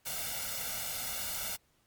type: noise with comb filter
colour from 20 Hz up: white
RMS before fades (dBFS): -37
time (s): 0.05-1.57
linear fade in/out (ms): 20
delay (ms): 1.4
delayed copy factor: +0.85
effects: pink hiss -71 dBFS RMS until 1.86 s + Opus 48 kbps